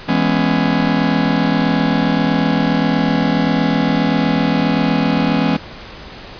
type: chord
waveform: 45% pulse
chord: C# minor seventh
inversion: first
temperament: just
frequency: 166.31 / 207.9 / 249.5 / 277.2 Hz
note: E3 / G#3 / B3 / C#4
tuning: +16 / +2 / +18 / 0 cents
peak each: -19 dBFS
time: 0.08-5.57 s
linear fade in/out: 10 ms
effects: pink hiss -34 dBFS RMS until 6.39 s + resampled to 11025 Hz